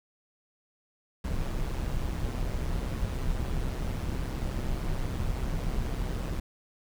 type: noise with amplitude modulation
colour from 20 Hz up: brown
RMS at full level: -28 dBFS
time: 1.24-6.4 s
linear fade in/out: 5 ms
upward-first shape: sine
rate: 129 Hz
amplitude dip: 55%
effects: none